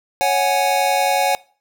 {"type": "chord", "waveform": "square", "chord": "C# suspended fourth", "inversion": "none", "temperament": "equal", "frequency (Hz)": [554.4, 740, 830.6], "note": ["C#5", "F#5", "G#5"], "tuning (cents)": [0, 0, 0], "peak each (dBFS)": [-22, -19, -20], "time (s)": [0.21, 1.35], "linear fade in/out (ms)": 0, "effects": ["noise-tail reverb RT60 0.4 s tail -22 dB re dry"]}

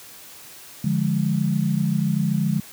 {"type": "chord", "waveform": "sine", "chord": "D diminished", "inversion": "none", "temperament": "equal", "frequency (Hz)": [146.83, 174.61, 207.7], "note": ["D3", "F3", "Ab3"], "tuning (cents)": [0, 0, 0], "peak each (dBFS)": -23, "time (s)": [0.84, 2.6], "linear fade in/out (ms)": 5, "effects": ["white hiss -43 dBFS RMS until 2.72 s", "high-pass 60 Hz 12 dB/octave"]}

